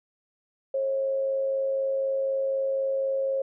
sine tone with amplitude modulation, 540 Hz, C#5, 45 cents flat, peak -22 dBFS, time 0.74-3.42 s, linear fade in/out 5 ms, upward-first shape sine, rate 104 Hz, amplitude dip 35%, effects none

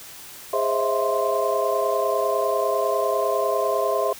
sine tone cluster, 411.7 / 528 / 640 / 670 / 1045 Hz, G#4 / C5 / D#5 / E5 / C6, -15 / +16 / +49 / +28 / -2 cents, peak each -26 dBFS, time 0.53-4.13 s, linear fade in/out 5 ms, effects white hiss -41 dBFS RMS until 4.19 s

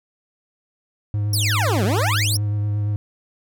triangle tone with vibrato, 103.83 Hz, G#2, in tune, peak -17 dBFS, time 1.14-2.96 s, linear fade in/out 0 ms, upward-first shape sine, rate 8.7 Hz, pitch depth 19 cents each way
20% pulse exponential two-way sweep, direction down then up, 5780 to 175.2 to 5780 Hz, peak -15 dBFS, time 1.33-2.37 s, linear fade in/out 5 ms, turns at 1.84 s
effects none

